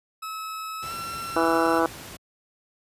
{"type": "tone with pitch glide", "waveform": "40% pulse", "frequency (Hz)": [1293, 1351.8], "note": ["E6", "E6"], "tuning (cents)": [-34, 43], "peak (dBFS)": -31, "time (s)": [0.22, 1.8], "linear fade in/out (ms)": 10, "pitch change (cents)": 77, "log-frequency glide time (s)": [0.8, 0.93]}
{"type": "noise", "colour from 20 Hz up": "pink", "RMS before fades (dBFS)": -40, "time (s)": [0.82, 2.17], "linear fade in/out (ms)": 10}
{"type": "harmonic tone", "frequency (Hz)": 164.81, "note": "E3", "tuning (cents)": 0, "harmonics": [2, 3, 4, 5, 6, 7, 8, 9], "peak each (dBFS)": [-24, -26, -27, -28, -29, -29, -30, -31], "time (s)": [1.36, 1.86], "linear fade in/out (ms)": 2}
{"effects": ["high-pass 60 Hz 12 dB/octave", "resampled to 32000 Hz"]}